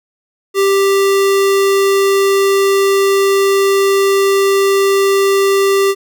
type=tone; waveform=square; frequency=393.1 Hz; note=G4; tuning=5 cents sharp; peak=-10 dBFS; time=0.54-5.95 s; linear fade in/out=50 ms; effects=none